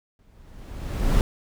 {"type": "noise with exponential growth", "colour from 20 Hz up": "brown", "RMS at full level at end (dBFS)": -17, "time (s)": [0.19, 1.21], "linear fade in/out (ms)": 1, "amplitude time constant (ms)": 220, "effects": []}